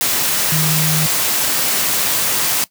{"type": "tone in noise", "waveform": "sine", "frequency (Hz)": 155.56, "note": "D#3", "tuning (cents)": 0, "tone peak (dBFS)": -16, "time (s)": [0.52, 1.06], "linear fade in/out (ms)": 0, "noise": "white", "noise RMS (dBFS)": -17, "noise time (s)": [0.01, 2.64], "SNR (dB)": -2, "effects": ["noise-tail reverb RT60 0.1 s tail -18 dB re dry", "high-pass 100 Hz 12 dB/octave"]}